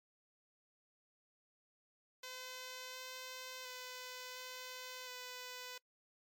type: tone with pitch steps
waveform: 5% pulse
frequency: 510 / 513 / 504 / 508 / 500 Hz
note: C5 / C5 / B4 / B4 / B4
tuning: -44 / -34 / +35 / +49 / +21 cents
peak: -35 dBFS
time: 2.23-5.78 s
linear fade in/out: 5 ms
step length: 710 ms
effects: noise-tail reverb RT60 0.1 s tail -24 dB re dry + MP3 96 kbps